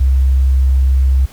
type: tone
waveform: sine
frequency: 66.2 Hz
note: C2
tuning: 21 cents sharp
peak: -7 dBFS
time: 0-1.26 s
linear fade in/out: 10 ms
effects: tanh soft clip ceiling -4 dBFS + pink hiss -42 dBFS RMS until 1.32 s